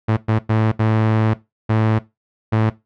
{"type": "tone bursts at uneven times", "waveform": "sawtooth", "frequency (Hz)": 110, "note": "A2", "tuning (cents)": 0, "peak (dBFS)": -10, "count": 6, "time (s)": [[0.08, 0.17], [0.28, 0.39], [0.49, 0.72], [0.79, 1.34], [1.69, 1.99], [2.52, 2.7]], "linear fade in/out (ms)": 10, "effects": ["noise-tail reverb RT60 0.2 s tail -17 dB re dry", "low-pass 2000 Hz 12 dB/octave"]}